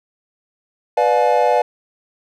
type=chord; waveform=triangle; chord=B diminished seventh; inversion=none; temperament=just; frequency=493.9 / 592.7 / 711.2 / 853.4 Hz; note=B4 / D5 / F5 / Ab5; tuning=0 / +16 / +31 / +47 cents; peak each=-16 dBFS; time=0.97-1.62 s; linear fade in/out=5 ms; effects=none